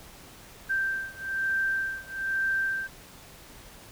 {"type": "beating tone pair", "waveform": "sine", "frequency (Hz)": [1568, 1569.1], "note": ["G6", "G6"], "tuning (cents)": [0, 1], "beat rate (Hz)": 1.1, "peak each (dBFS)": [-29, -30], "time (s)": [0.69, 2.88], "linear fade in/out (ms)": 20, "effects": ["pink hiss -49 dBFS RMS until 3.91 s"]}